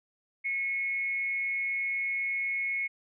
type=tone with frequency modulation; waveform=sine; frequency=2186 Hz; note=C#7; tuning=25 cents flat; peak=-28 dBFS; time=0.44-2.88 s; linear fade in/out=20 ms; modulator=228 Hz; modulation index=0.27; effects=none